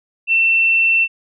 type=tone; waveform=sine; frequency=2690 Hz; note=E7; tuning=34 cents sharp; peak=-11 dBFS; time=0.27-1.08 s; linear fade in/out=50 ms; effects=none